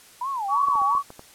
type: tone with vibrato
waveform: sine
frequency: 935 Hz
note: A#5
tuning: 5 cents sharp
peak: -25 dBFS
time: 0.21-0.99 s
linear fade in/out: 5 ms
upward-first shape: sine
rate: 2.8 Hz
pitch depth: 300 cents each way
type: tone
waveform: sine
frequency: 1129 Hz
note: C#6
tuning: 31 cents sharp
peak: -19 dBFS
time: 0.48-1.03 s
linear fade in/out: 50 ms
type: clicks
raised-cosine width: 1 ms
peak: -26 dBFS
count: 6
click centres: 0.685 / 0.755 / 0.817 / 0.951 / 1.104 / 1.194 s
effects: white hiss -50 dBFS RMS until 1.34 s + low-pass 12000 Hz 12 dB/octave

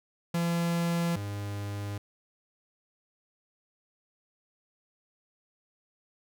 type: tone pair in turn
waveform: 45% pulse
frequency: 170 / 101.87 Hz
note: F3 / G#2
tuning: -46 / -33 cents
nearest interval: major sixth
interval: 887 cents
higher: first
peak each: -26 / -33 dBFS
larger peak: first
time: 0.34-1.16 / 1.16-1.98 s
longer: neither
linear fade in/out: 5 ms
effects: none

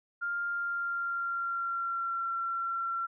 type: tone with pitch glide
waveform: sine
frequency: 1400 to 1360.9 Hz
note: F6 to F6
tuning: +4 to -45 cents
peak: -30 dBFS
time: 0.21-3.07 s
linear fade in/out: 20 ms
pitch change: -49 cents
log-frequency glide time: 0.48-2.26 s
effects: none

